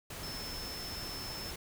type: tone in noise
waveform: sine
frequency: 5280 Hz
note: E8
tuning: 2 cents sharp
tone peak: -42 dBFS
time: 0.23-1.51 s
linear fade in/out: 5 ms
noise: pink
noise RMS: -43 dBFS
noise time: 0.1-1.56 s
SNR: -2 dB
effects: none